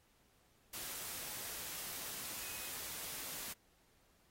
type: tone in noise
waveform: sine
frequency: 2514 Hz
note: D#7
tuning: 17 cents sharp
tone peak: -55 dBFS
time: 2.42-2.69 s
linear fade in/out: 5 ms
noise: white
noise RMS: -45 dBFS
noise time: 0.73-3.53 s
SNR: -13 dB
effects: pink hiss -72 dBFS RMS until 4.3 s + AAC 48 kbps